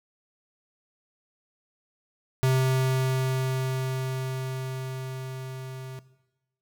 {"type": "tone with level ramp", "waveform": "square", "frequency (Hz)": 130.81, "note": "C3", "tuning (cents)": 0, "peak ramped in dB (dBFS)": [-20, -37], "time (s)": [2.43, 5.99], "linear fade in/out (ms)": 0, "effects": ["noise-tail reverb RT60 1.0 s tail -17 dB re dry"]}